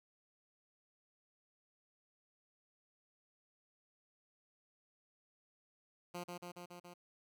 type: tone with echo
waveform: 10% pulse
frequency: 176.1 Hz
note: F3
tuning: 15 cents sharp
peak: -34 dBFS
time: 6.14-6.24 s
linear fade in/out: 10 ms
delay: 140 ms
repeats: 5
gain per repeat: -2 dB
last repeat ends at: 6.94 s
effects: none